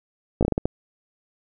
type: slowing click train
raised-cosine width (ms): 2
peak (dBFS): -7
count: 7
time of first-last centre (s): 0.41-0.655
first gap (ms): 17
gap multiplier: 1.35
effects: none